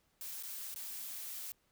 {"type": "noise with dropouts", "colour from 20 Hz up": "blue", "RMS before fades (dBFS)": -44, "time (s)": [0.21, 1.52], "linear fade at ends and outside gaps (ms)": 0, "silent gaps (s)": [[0.426, 0.434], [0.742, 0.76]], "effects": ["pink hiss -75 dBFS RMS until 1.71 s"]}